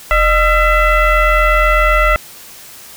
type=tone with frequency modulation; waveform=sine; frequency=699 Hz; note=F5; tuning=1 cent sharp; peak=-8 dBFS; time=0.11-2.16 s; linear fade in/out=0 ms; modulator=655 Hz; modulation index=2.4; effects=white hiss -36 dBFS RMS until 2.96 s